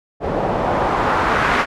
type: noise with low-pass filter sweep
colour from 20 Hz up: white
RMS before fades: -18 dBFS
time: 0.2-1.66 s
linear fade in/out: 50 ms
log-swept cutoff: 580 to 1600 Hz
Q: 1.5
effects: none